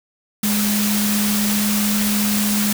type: tone in noise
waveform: sine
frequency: 207.7 Hz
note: G#3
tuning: in tune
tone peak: -18 dBFS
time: 0.43-2.73 s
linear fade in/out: 5 ms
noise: white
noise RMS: -22 dBFS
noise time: 0.43-2.73 s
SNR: +1 dB
effects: none